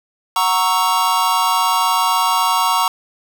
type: chord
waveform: square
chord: F# dominant seventh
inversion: none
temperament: equal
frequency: 740 / 932.3 / 1108.7 / 1318.5 Hz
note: F#5 / A#5 / C#6 / E6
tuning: 0 / 0 / 0 / 0 cents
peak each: -24 / -18 / -19 / -23 dBFS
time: 0.36-2.88 s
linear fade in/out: 2 ms
effects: none